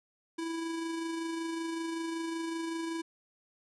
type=tone with amplitude modulation; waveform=square; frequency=329.6 Hz; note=E4; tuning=in tune; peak=-33 dBFS; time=0.38-3.02 s; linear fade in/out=10 ms; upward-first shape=sine; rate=25.3 Hz; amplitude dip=30%; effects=resampled to 24000 Hz